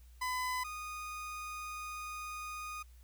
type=tone pair in turn; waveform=30% pulse; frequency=1007 / 1235.4 Hz; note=B5 / D#6; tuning=+33 / -13 cents; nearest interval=major third; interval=354 cents; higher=second; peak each=-31 / -38 dBFS; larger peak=first; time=0.21-0.64 / 0.64-2.83 s; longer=second; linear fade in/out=10 ms; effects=added 60 Hz sine -54 dBFS peak until 3.03 s + white hiss -69 dBFS RMS until 3.03 s